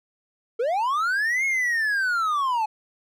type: linear two-way sweep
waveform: triangle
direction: up then down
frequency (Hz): 432.6 to 2184 to 840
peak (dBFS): -19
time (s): 0.59-2.66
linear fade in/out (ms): 10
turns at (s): 1.45
effects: none